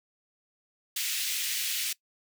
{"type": "high-pass noise", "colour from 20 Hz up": "pink", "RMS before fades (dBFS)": -31, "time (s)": [0.96, 1.93], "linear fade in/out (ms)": 5, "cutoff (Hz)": 2300, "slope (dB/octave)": 24, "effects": ["noise-tail reverb RT60 0.1 s tail -21 dB re dry"]}